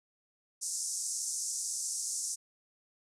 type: band-pass noise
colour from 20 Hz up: pink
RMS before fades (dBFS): -36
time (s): 0.61-2.36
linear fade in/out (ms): 20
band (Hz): 5600 to 9700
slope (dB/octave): 48
effects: none